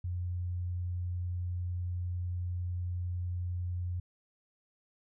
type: tone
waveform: sine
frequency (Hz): 88.9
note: F2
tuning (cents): +31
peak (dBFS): -32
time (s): 0.04-4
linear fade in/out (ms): 5
effects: none